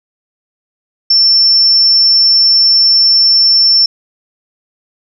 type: tone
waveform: sine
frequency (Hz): 5390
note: E8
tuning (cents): +38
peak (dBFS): -5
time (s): 1.1-3.86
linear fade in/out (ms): 5
effects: none